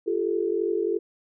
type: tone cluster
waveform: sine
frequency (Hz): 345.2 / 397.1 / 440.1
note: F4 / G4 / A4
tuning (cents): -20 / +22 / 0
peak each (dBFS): -27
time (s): 0.06-0.99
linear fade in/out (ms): 20
effects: none